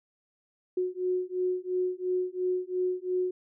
sine beating tone pair, 364.1 / 367 Hz, F#4 / F#4, -28 / -14 cents, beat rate 2.9 Hz, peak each -30 dBFS, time 0.77-3.31 s, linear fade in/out 5 ms, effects none

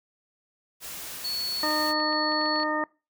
white noise, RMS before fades -38 dBFS, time 0.8-1.94 s, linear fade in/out 50 ms
sine tone, 4408 Hz, C#8, 11 cents flat, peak -28 dBFS, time 1.24-2.64 s, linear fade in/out 10 ms
harmonic tone, 305.5 Hz, D#4, 32 cents flat, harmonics 1 / 2 / 3 / 4 / 6, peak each -31 / -31 / -31 / -31 / -31 dBFS, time 1.63-2.84 s, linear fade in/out 2 ms
clicks, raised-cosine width 0.3 ms, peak -28 dBFS, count 11, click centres 1.662 / 1.707 / 1.91 / 2.002 / 2.127 / 2.321 / 2.414 / 2.459 / 2.56 / 2.6 / 2.632 s
effects noise-tail reverb RT60 0.3 s tail -24 dB re dry

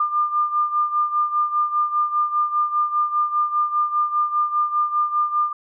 sine beating tone pair, 1200 / 1205 Hz, D6 / D6, +37 / +44 cents, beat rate 5 Hz, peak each -19 / -24 dBFS, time 0-5.53 s, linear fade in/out 5 ms, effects none

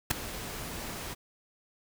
pink noise with ADSR envelope, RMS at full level -21 dBFS, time 0.1-1.15 s, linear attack 12 ms, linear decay 4 ms, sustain -18 dB, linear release 24 ms, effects none

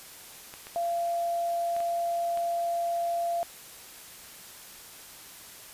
clicks, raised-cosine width 0.3 ms, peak -27 dBFS, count 5, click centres 0.539 / 0.669 / 1.765 / 1.804 / 2.374 s
sine tone, 686 Hz, F5, 31 cents flat, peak -26 dBFS, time 0.76-3.43 s, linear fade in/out 0 ms
effects white hiss -47 dBFS RMS until 5.73 s + resampled to 32000 Hz

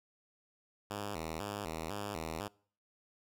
5% pulse tone with vibrato, 90.7 Hz, F#2, 34 cents flat, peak -27 dBFS, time 0.9-2.48 s, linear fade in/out 5 ms, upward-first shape square, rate 2 Hz, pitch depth 210 cents each way, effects noise-tail reverb RT60 0.5 s tail -24 dB re dry

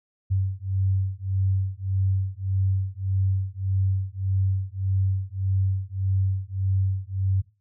sine beating tone pair, 95 / 96.7 Hz, F#2 / G2, +46 / -23 cents, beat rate 1.7 Hz, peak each -25 dBFS, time 0.3-7.42 s, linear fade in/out 20 ms, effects noise-tail reverb RT60 0.3 s tail -17 dB re dry

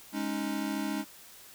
square chord, Ab suspended fourth, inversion none, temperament equal, 207.7 / 277.2 / 311.1 Hz, Ab3 / Db4 / Eb4, 0 / 0 / 0 cents, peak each -36 / -36 / -36 dBFS, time 0.12-1.05 s, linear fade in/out 50 ms, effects white hiss -52 dBFS RMS until 1.54 s

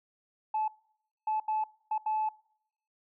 sine tone bursts at uneven times, 865 Hz, A5, 30 cents flat, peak -26 dBFS, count 5, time 0.54-0.68 / 1.27-1.4 / 1.48-1.64 / 1.91-1.98 / 2.06-2.29 s, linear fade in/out 5 ms, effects noise-tail reverb RT60 0.7 s tail -24 dB re dry + tanh soft clip ceiling -23 dBFS

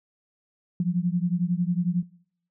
sine beating tone pair, 171.8 / 182.8 Hz, F3 / F#3, -28 / -21 cents, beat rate 11 Hz, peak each -25 / -25 dBFS, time 0.8-2.03 s, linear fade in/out 2 ms, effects noise-tail reverb RT60 0.7 s tail -23 dB re dry

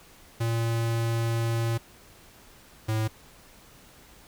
square tone pair in turn, 115.2 / 109.66 Hz, A#2 / A2, -20 / -5 cents, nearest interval minor second, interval 85 cents, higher first, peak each -25 dBFS, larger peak neither, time 0.4-1.78 / 2.88-3.08 s, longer first, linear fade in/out 10 ms, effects pink hiss -53 dBFS RMS until 4.27 s

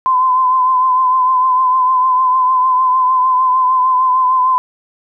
sine tone with vibrato, 1024 Hz, C6, 38 cents flat, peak -9 dBFS, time 0.06-4.58 s, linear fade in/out 0 ms, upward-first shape triangle, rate 6.6 Hz, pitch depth 42 cents each way, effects none

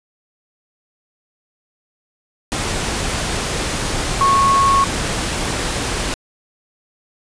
sine tone in noise, 1100 Hz, C#6, 14 cents flat, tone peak -11 dBFS, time 4.21-4.84 s, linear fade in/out 0 ms, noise pink, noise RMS -21 dBFS, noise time 2.52-6.14 s, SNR +7 dB, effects resampled to 22050 Hz

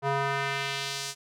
square tone with band-pass filter sweep, 138.59 Hz, C#3, in tune, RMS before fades -30 dBFS, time 0.02-1.15 s, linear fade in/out 50 ms, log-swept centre 820 to 6800 Hz, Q 1.1, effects none

